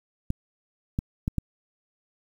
clicks, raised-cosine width 5 ms, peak -13 dBFS, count 4, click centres 0.304 / 0.989 / 1.279 / 1.383 s, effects 8-bit

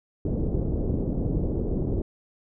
pink low-pass noise, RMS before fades -26 dBFS, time 0.25-2.02 s, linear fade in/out 2 ms, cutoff 460 Hz, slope 24 dB/octave, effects none

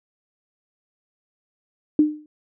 sine tone with exponential decay, 302.6 Hz, D#4, 48 cents flat, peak -9 dBFS, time 1.99-2.26 s, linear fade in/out 2 ms, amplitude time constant 57 ms, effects none

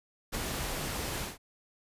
pink noise with ADSR envelope, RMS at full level -31 dBFS, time 0.32-1.38 s, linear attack 30 ms, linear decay 6 ms, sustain -4 dB, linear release 160 ms, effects resampled to 32000 Hz

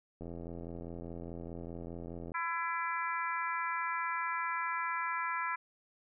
click train, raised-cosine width 2 ms, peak -31 dBFS, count 180, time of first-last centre 0.21-2.318 s, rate 84.9 Hz
harmonic tone, 335.3 Hz, E4, 30 cents sharp, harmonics 3 / 4 / 5 / 6 / 7, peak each -36 / -38 / -40 / -42 / -43 dBFS, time 2.34-5.56 s, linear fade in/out 10 ms
effects none

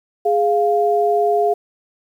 sine tone pair together, 415.3 / 698.4 Hz, G#4 / F5, 0 / 0 cents, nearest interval major sixth, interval 900 cents, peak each -16 dBFS, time 0.25-1.54 s, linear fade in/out 10 ms, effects 8-bit

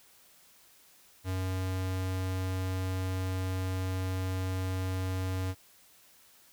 square tone, 93.4 Hz, F#2, 17 cents sharp, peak -31 dBFS, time 1.24-5.55 s, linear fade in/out 50 ms, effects white hiss -60 dBFS RMS until 6.52 s

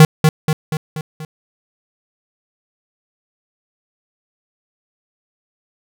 square tone with echo, 155.56 Hz, D#3, in tune, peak -3 dBFS, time 0-0.05 s, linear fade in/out 2 ms, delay 240 ms, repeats 5, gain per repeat -5 dB, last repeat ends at 1.25 s, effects none

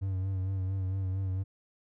triangle tone with vibrato, 95 Hz, F#2, 46 cents sharp, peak -27 dBFS, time 0.01-1.44 s, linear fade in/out 20 ms, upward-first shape sine, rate 4.4 Hz, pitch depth 39 cents each way, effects none

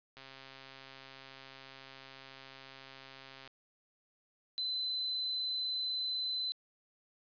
click train, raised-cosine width 0.2 ms, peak -33 dBFS, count 444, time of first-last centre 0.17-3.476 s, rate 134 Hz
sine tone, 4036 Hz, B7, 37 cents sharp, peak -33 dBFS, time 4.58-6.52 s, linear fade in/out 0 ms
effects resampled to 11025 Hz + 12-bit

